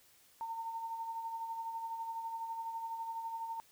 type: tone with tremolo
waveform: sine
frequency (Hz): 910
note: A#5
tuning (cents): -42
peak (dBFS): -36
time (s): 0.41-3.6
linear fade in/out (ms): 0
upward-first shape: sine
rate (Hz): 12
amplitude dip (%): 45
effects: white hiss -65 dBFS RMS until 3.71 s